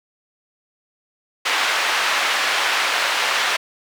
white band-pass noise, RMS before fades -20 dBFS, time 1.45-3.57 s, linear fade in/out 10 ms, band 770 to 2700 Hz, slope 12 dB/octave, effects none

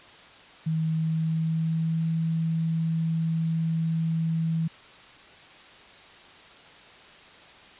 sine tone with pitch glide, 159.8 to 162.88 Hz, D#3 to E3, +47 to -20 cents, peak -23 dBFS, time 0.66-4.68 s, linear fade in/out 10 ms, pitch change +33 cents, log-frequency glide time 0.91-2.06 s, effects white hiss -49 dBFS RMS until 7.79 s + resampled to 8000 Hz

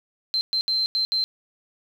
sine tone bursts at uneven times, 4114 Hz, C8, 30 cents flat, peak -20 dBFS, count 5, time 0.34-0.41 / 0.53-0.61 / 0.68-0.86 / 0.95-1.05 / 1.12-1.24 s, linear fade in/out 0 ms, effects 8-bit

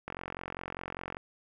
click train, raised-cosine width 0.5 ms, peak -22 dBFS, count 50, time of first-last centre 0.08-1.169 s, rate 45 Hz, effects none

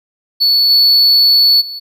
triangle tone with level steps, 4435 Hz, C#8, in tune, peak -7 / -5 / -22 dBFS, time 0.4-1.8 s, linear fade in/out 20 ms, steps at 0.69 / 1.6 s, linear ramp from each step 20 ms, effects none

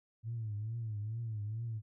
sine tone with vibrato, 110 Hz, A2, in tune, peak -35 dBFS, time 0.23-1.82 s, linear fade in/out 50 ms, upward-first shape triangle, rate 2.3 Hz, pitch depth 130 cents each way, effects tanh soft clip ceiling -31 dBFS

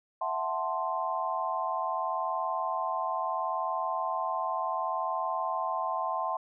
sine chord, F# half-diminished seventh, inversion third, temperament equal, 659.3 / 740 / 880 / 1046.5 Hz, E5 / F#5 / A5 / C6, 0 / 0 / 0 / 0 cents, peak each -35 / -35 / -35 / -32 dBFS, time 0.21-6.37 s, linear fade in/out 5 ms, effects none

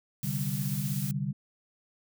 sine chord, C suspended second, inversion none, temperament equal, 130.81 / 146.83 / 196 Hz, C3 / D3 / G3, 0 / 0 / 0 cents, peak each -34 / -32 / -34 dBFS, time 0.23-1.33 s, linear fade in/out 10 ms
blue noise, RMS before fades -39 dBFS, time 0.23-1.11 s, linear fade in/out 0 ms
effects none

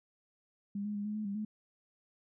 sine tone with pitch steps, 201.6 / 208.6 / 204 / 210.6 / 214.1 / 199.7 / 213.5 Hz, G3 / G#3 / G#3 / G#3 / A3 / G3 / G#3, +49 / +8 / -31 / +24 / -47 / +32 / +48 cents, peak -34 dBFS, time 0.75-1.45 s, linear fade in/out 5 ms, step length 100 ms, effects none

